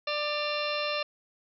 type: harmonic tone with a mistuned harmonic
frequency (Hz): 593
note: D5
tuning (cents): +17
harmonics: 1 / 2 / 3 / 4 / 5 / 6 / 7 / 8 / 9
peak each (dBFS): -32 / -35 / -41 / -39 / -35 / -39 / -38 / -48 / -43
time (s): 0.07-1.03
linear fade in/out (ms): 5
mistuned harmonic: 5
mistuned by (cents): -120
effects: none